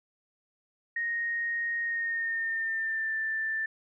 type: tone with pitch glide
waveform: sine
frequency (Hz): 1864.7 to 1772.3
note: A#6 to A6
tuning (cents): 0 to +12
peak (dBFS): -28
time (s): 0.96-3.66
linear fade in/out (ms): 5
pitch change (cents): -88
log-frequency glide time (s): 1.82-3.15
effects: none